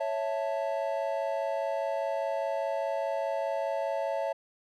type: chord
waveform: triangle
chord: A major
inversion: first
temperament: equal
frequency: 554.4 / 659.3 / 880 Hz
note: C#5 / E5 / A5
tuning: 0 / 0 / 0 cents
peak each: -30 / -30 / -34 dBFS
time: 0-4.33 s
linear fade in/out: 10 ms
effects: none